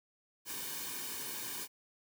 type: noise with comb filter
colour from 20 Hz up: white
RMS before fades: -41 dBFS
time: 0.45-1.68 s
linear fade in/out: 50 ms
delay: 1.5 ms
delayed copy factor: -0.75
effects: none